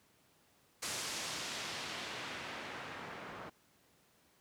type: noise with low-pass filter sweep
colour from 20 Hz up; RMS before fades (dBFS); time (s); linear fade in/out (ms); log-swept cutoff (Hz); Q
white; -43; 0.82-3.5; 10; 8200 to 1200; 0.84
effects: pink hiss -69 dBFS RMS until 4.4 s + high-pass 100 Hz 12 dB/octave